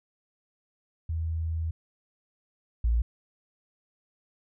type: tone pair in turn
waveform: sine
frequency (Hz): 81.3 / 57.6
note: E2 / A#1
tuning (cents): -23 / -20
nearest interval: tritone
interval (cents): 597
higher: first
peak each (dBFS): -27 / -21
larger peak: second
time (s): 1.09-1.71 / 2.84-3.02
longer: first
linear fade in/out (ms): 5
effects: none